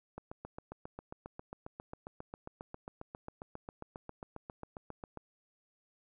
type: click train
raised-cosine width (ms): 1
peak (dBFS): -29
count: 38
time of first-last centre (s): 0.18-5.173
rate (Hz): 7.41
effects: none